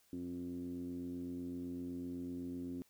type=tone with low-pass filter; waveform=10% pulse; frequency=87.9 Hz; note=F2; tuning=12 cents sharp; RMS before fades=-43 dBFS; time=0.13-2.82 s; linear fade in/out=0 ms; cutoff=290 Hz; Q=9.1; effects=white hiss -71 dBFS RMS until 2.89 s